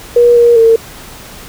sine tone with pitch steps, 479 / 473.5 / 454.1 Hz, A#4 / A#4 / A#4, +47 / +27 / -45 cents, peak -3 dBFS, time 0.16-0.76 s, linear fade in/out 5 ms, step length 200 ms, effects pink hiss -32 dBFS RMS until 1.48 s

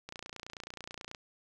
click train, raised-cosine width 0.2 ms, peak -25 dBFS, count 32, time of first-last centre 0.09-1.148 s, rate 29.3 Hz, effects none

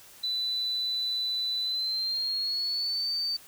sine tone with pitch glide, 3989 to 4582 Hz, B7 to D8, +17 to -44 cents, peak -27 dBFS, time 0.23-3.37 s, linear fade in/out 10 ms, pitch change +239 cents, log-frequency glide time 1.6-3.11 s, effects white hiss -52 dBFS RMS until 3.47 s

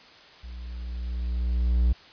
triangle tone with level ramp, 60.3 Hz, B1, 41 cents flat, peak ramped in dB -35 to -15 dBFS, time 0.43-1.93 s, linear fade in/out 10 ms, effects white hiss -50 dBFS RMS until 2.12 s + resampled to 11025 Hz

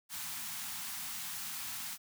white band-stop noise, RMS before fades -41 dBFS, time 0.09-1.98 s, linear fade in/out 50 ms, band 260 to 740 Hz, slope 48 dB/octave, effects high-pass 100 Hz 12 dB/octave

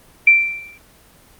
sine tone with exponential decay, 2349 Hz, D7, in tune, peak -4 dBFS, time 0.27-0.78 s, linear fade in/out 5 ms, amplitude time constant 110 ms, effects pink hiss -49 dBFS RMS until 1.39 s + Opus 24 kbps

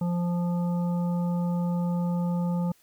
harmonic tone, 174.61 Hz, F3, in tune, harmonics 1 / 3 / 5 / 7, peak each -24 / -37 / -39 / -47 dBFS, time 0.01-2.72 s, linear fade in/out 5 ms, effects white hiss -62 dBFS RMS until 2.82 s

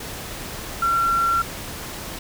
sine tone in noise, 1364 Hz, F6, 41 cents flat, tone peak -17 dBFS, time 0.82-1.42 s, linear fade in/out 5 ms, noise pink, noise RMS -33 dBFS, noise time 0-2.19 s, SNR +13 dB, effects none

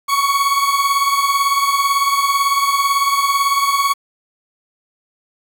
40% pulse beating tone pair, 1112 / 1130 Hz, C#6 / C#6, +5 / +33 cents, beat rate 18 Hz, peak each -14 / -19 dBFS, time 0.08-3.94 s, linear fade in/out 20 ms, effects 7-bit

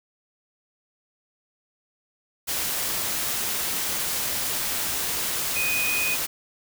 sine tone in noise, 2489 Hz, D#7, in tune, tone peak -24 dBFS, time 5.55-6.16 s, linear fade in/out 20 ms, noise white, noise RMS -27 dBFS, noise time 2.47-6.27 s, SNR 0 dB, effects none

